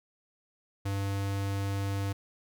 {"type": "tone", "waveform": "square", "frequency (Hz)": 98.9, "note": "G2", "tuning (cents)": 16, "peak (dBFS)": -30, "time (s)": [0.85, 2.13], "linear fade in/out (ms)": 10, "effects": []}